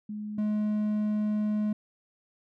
sine / triangle tone pair in turn, 210.6 / 211.4 Hz, G#3 / G#3, +24 / +31 cents, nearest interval unison, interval 7 cents, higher second, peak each -33 / -23 dBFS, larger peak second, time 0.09-0.38 / 0.38-1.73 s, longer second, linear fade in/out 5 ms, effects none

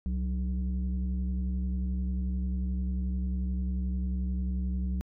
sine tone pair together, 65.73 / 185.9 Hz, C2 / F#3, +9 / +8 cents, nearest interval octave + tritone, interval 1799 cents, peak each -27 / -32 dBFS, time 0.06-5.01 s, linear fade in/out 0 ms, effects tanh soft clip ceiling -24 dBFS

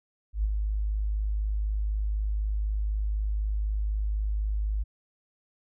sine tone with ADSR envelope, 52 Hz, G#1, 3 cents sharp, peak -21 dBFS, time 0.33-4.84 s, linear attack 110 ms, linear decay 30 ms, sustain -4 dB, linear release 19 ms, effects none

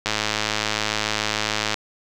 click train, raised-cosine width 0.2 ms, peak -4 dBFS, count 181, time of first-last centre 0.06-1.742 s, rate 107 Hz, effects none

